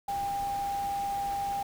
sine tone in noise, 799 Hz, G5, 33 cents sharp, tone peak -29 dBFS, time 0.08-1.63 s, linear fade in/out 5 ms, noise pink, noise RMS -44 dBFS, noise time 0.08-1.63 s, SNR +12 dB, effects none

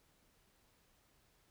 silence, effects pink hiss -72 dBFS RMS until 1.5 s

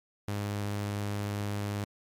sawtooth tone, 102.4 Hz, G#2, 24 cents flat, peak -27 dBFS, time 0.28-1.84 s, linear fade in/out 0 ms, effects MP3 96 kbps

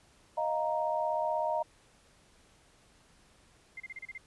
sine chord, Eb suspended second, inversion none, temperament equal, 622.3 / 698.5 / 932.3 Hz, Eb5 / F5 / Bb5, 0 / 0 / 0 cents, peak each -32 / -35 / -32 dBFS, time 0.37-1.63 s, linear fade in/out 10 ms
sine tone bursts, 2093 Hz, C7, in tune, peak -39 dBFS, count 7, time 3.77-4.179 s, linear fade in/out 5 ms, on 31 ms, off 32 ms
effects pink hiss -63 dBFS RMS until 4.26 s + resampled to 24000 Hz

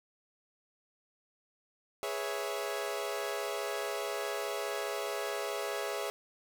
sawtooth chord, C# minor seventh, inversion second, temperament equal with one note detuned, 415.3 / 489.6 / 554.4 / 659.3 Hz, G#4 / B4 / C#5 / E5, 0 / -15 / 0 / 0 cents, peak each -34 / -39 / -35 / -36 dBFS, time 2.03-6.1 s, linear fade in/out 0 ms, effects none

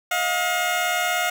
15% pulse tone pair together, 637.5 / 714 Hz, D#5 / F5, +42 / +38 cents, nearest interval major second, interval 196 cents, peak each -22 / -15 dBFS, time 0.11-1.3 s, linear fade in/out 5 ms, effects none

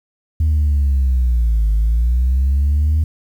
sine linear two-way sweep, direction down then up, 79.1 to 51.91 to 79.1 Hz, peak -10 dBFS, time 0.4-3.04 s, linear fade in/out 5 ms, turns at 1.71 s, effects tanh soft clip ceiling -10 dBFS + 8-bit

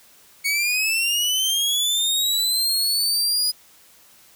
sawtooth linear sweep, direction up, 2217 to 4953 Hz, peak -16 dBFS, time 0.44-3.52 s, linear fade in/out 20 ms, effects white hiss -52 dBFS RMS until 4.35 s

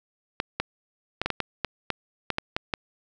clicks, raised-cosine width 0.3 ms, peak -9 dBFS, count 12, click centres 0.401 / 0.6 / 1.216 / 1.26 / 1.303 / 1.403 / 1.647 / 1.903 / 2.303 / 2.384 / 2.565 / 2.738 s, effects none

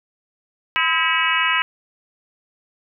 harmonic tone with a mistuned harmonic, 322.8 Hz, E4, 36 cents flat, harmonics 3 / 4 / 5 / 6 / 7 / 8 / 9, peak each -24 / -24 / -24 / -24 / -24 / -24 / -24 dBFS, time 0.76-1.62 s, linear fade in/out 0 ms, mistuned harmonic 3, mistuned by +79 cents, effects none

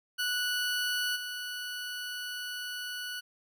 20% pulse tone with level steps, 1476 Hz, F#6, 5 cents flat, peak -24 / -31 dBFS, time 0.18-3.21 s, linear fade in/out 20 ms, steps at 1.15 s, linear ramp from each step 20 ms, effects none

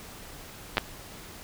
clicks, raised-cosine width 0.3 ms, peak -7 dBFS, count 2, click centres 0.771 / 0.781 s, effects pink hiss -45 dBFS RMS until 1.43 s

